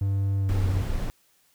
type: tone with pitch glide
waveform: triangle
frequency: 98.4 to 93.52 Hz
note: G2 to F#2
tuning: +7 to +19 cents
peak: -20 dBFS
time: 0.01-0.82 s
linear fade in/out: 5 ms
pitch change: -88 cents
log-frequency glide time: 0.38-0.68 s
type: noise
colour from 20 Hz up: brown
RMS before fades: -28 dBFS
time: 0.49-1.1 s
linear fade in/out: 0 ms
effects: white hiss -64 dBFS RMS until 1.54 s